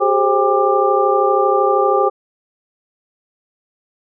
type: tone cluster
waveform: sine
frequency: 383.9 / 416.7 / 529 / 801 / 1187 Hz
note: G4 / G#4 / C5 / G5 / D6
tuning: -36 / +6 / +19 / +37 / +18 cents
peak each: -18 dBFS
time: 0-2.1 s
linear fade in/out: 20 ms
effects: none